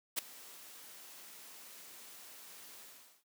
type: noise with ADSR envelope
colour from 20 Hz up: white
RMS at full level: -31 dBFS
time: 0.16-3.24 s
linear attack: 26 ms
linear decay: 6 ms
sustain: -22 dB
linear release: 430 ms
effects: noise-tail reverb RT60 0.1 s tail -25 dB re dry + high-pass 200 Hz 12 dB/octave